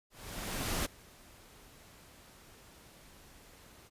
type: noise with ADSR envelope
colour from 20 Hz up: pink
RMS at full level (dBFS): -33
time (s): 0.1-3.9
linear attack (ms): 750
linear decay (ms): 17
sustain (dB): -24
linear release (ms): 35
effects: resampled to 32000 Hz